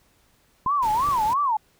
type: tone with vibrato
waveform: sine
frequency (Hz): 995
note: B5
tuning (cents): +13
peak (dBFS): -19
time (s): 0.66-1.57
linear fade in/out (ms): 5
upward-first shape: sine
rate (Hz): 3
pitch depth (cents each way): 280
type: clicks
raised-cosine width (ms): 3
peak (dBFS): -23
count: 2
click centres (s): 0.662 / 1.088
type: noise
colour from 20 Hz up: pink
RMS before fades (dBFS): -37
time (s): 0.82-1.34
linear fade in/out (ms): 10
effects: pink hiss -62 dBFS RMS until 1.79 s